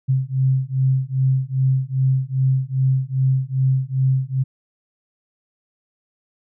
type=beating tone pair; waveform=sine; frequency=130.81 / 133.31 Hz; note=C3 / C3; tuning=0 / +33 cents; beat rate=2.5 Hz; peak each=-19 dBFS; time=0.08-4.44 s; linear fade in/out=20 ms; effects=none